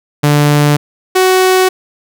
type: tone pair in turn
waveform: sawtooth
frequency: 146.9 / 372.8 Hz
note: D3 / F#4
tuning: +1 / +13 cents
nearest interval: octave + major third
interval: 1612 cents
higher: second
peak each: -3 dBFS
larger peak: neither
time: 0.23-0.77 / 1.15-1.69 s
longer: neither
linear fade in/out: 10 ms
effects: none